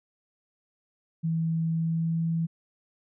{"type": "tone with pitch glide", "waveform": "sine", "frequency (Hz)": [163.2, 164.81], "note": ["E3", "E3"], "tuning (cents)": [-17, 0], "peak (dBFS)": -24, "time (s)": [1.23, 2.47], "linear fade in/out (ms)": 20, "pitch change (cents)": 17, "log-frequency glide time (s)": [1.71, 2.23], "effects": []}